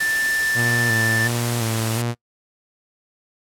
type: noise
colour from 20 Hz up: white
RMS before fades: -28 dBFS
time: 0-2.02 s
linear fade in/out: 5 ms
type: tone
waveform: triangle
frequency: 1770 Hz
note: A6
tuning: 10 cents sharp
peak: -17 dBFS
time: 0-1.28 s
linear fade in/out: 10 ms
type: tone with vibrato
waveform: sawtooth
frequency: 115.6 Hz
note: A#2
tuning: 14 cents flat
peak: -17 dBFS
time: 0.54-2.15 s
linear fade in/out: 50 ms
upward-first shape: square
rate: 1.4 Hz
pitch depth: 49 cents each way
effects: noise-tail reverb RT60 0.1 s tail -25 dB re dry + low-pass 12000 Hz 12 dB/octave